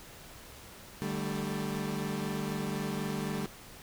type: chord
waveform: 30% pulse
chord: D suspended fourth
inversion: none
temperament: equal with one note detuned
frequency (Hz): 149.4 / 196 / 220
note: D3 / G3 / A3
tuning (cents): +30 / 0 / 0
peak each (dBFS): -35 / -33 / -35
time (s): 1.02-3.46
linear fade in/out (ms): 0
effects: pink hiss -50 dBFS RMS until 3.82 s